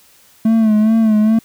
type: tone with vibrato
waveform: triangle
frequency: 218.9 Hz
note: A3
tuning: 9 cents flat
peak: -7 dBFS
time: 0.45-1.39 s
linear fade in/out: 5 ms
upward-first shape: sine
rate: 2.4 Hz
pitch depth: 55 cents each way
effects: white hiss -49 dBFS RMS until 1.44 s